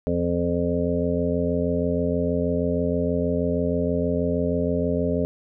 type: harmonic tone with a mistuned harmonic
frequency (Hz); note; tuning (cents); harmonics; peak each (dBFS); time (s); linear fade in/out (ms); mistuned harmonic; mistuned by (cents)
86.3; F2; -20; 1 / 2 / 3 / 5 / 6 / 7; -29 / -27 / -26 / -27 / -29 / -29; 0.07-5.25; 0; 1; -80
effects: none